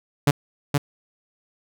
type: tone with echo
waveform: sawtooth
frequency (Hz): 143.7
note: D3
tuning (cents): -37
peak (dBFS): -10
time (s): 0.27-0.31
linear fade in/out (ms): 5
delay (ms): 470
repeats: 1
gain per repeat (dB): -3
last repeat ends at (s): 0.78
effects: none